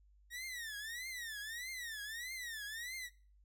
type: tone with vibrato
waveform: sawtooth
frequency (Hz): 1864.7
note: A#6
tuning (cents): 0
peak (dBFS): -39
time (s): 0.3-3.1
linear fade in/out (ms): 50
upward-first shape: triangle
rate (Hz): 1.6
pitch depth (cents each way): 230
effects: noise-tail reverb RT60 0.4 s tail -20 dB re dry + added 50 Hz sine -63 dBFS peak until 3.44 s